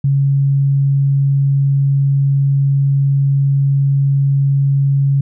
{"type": "tone", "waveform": "sine", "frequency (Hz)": 138.59, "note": "C#3", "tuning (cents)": 0, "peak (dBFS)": -10, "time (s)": [0.04, 5.21], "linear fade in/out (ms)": 5, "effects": []}